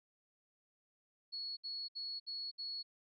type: tone bursts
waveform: sine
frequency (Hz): 4365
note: C#8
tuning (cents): -28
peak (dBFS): -40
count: 5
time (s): 1.32-2.83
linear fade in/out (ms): 20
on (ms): 250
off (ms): 65
effects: none